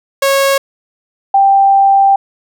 sawtooth / sine tone pair in turn, 549 / 786.6 Hz, C#5 / G5, -17 / +6 cents, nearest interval tritone, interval 623 cents, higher second, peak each -5 dBFS, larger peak neither, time 0.22-0.58 / 1.34-2.16 s, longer second, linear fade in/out 5 ms, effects none

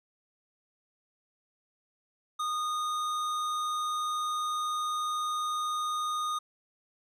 triangle tone with hard clipping, 1231 Hz, D#6, 19 cents flat, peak -31 dBFS, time 2.39-6.39 s, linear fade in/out 10 ms, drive 17 dB, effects none

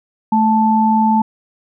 sine tone pair together, 219.4 / 877.6 Hz, A3 / A5, -5 / -5 cents, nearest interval 2 octaves, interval 2400 cents, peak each -13 dBFS, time 0.32-1.22 s, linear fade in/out 5 ms, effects none

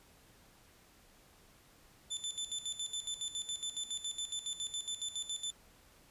25% pulse tone with tremolo, 3521 Hz, A7, in tune, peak -32 dBFS, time 2.1-5.52 s, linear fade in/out 20 ms, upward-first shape square, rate 7.2 Hz, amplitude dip 75%, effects pink hiss -63 dBFS RMS until 6.1 s + resampled to 32000 Hz

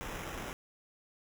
pink noise with sample-and-hold, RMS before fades -41 dBFS, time 0.01-0.53 s, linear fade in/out 0 ms, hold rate 4410 Hz, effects none

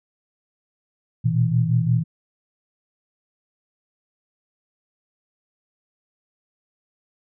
sine tone cluster, 116.8 / 122.6 / 162.4 Hz, A#2 / B2 / E3, +4 / -12 / -26 cents, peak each -21 dBFS, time 1.24-2.04 s, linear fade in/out 20 ms, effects none

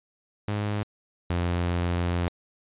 sawtooth tone pair in turn, 103.83 / 87.31 Hz, G#2 / F2, 0 / 0 cents, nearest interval minor third, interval 300 cents, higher first, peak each -22 / -20 dBFS, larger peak second, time 0.48-0.83 / 1.3-2.28 s, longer second, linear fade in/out 0 ms, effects resampled to 8000 Hz

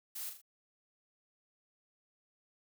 blue noise with echo, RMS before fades -42 dBFS, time 0.15-0.3 s, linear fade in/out 10 ms, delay 39 ms, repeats 3, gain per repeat -6 dB, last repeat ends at 0.417 s, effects none

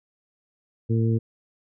harmonic tone, 113.5 Hz, A#2, 46 cents flat, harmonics 1 / 2 / 3 / 4, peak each -20 / -26 / -30 / -32 dBFS, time 0.89-1.19 s, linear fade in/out 20 ms, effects none

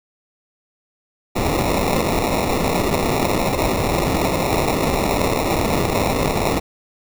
violet noise with sample-and-hold, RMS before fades -19 dBFS, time 1.35-6.6 s, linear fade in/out 20 ms, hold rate 1575 Hz, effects none

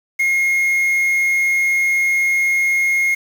triangle tone with quantisation, 2148 Hz, C7, 45 cents sharp, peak -12 dBFS, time 0.19-3.15 s, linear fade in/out 10 ms, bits 6, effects none

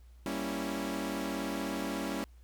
sawtooth chord, G diminished seventh, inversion none, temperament equal, 196 / 233.1 / 277.2 / 329.6 Hz, G3 / Bb3 / Db4 / Fb4, 0 / 0 / 0 / 0 cents, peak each -35 / -37 / -33 / -36 dBFS, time 0.26-2.24 s, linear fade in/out 0 ms, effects added 60 Hz sine -52 dBFS peak until 2.43 s + pink hiss -70 dBFS RMS until 2.43 s

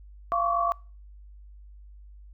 sine tone cluster, 689 / 1097 / 1145 Hz, F5 / C#6 / D6, -24 / -18 / -44 cents, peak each -27 / -30 / -25 dBFS, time 0.32-0.72 s, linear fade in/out 0 ms, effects noise-tail reverb RT60 0.4 s tail -26 dB re dry + added 50 Hz sine -45 dBFS peak until 2.33 s

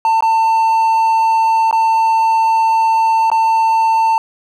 triangle tone with dropouts, 896 Hz, A5, 31 cents sharp, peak -8 dBFS, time 0.05-4.18 s, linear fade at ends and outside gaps 1 ms, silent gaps 0.207-0.224 / 1.711-1.727 / 3.301-3.316 s, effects none

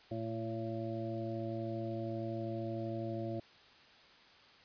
harmonic tone with a mistuned harmonic, 112.7 Hz, A2, 42 cents sharp, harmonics 1 / 2 / 3 / 5 / 6, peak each -41 / -44 / -41 / -44 / -45 dBFS, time 0.11-3.4 s, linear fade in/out 5 ms, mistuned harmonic 1, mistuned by +21 cents, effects white hiss -60 dBFS RMS until 4.64 s + resampled to 11025 Hz

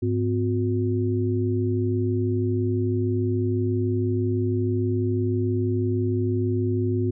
sine tone cluster, 103.7 / 255.7 / 361.9 Hz, G#2 / C4 / F#4, -2 / -40 / -38 cents, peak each -23 / -27 / -26 dBFS, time 0.02-7.11 s, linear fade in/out 10 ms, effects none

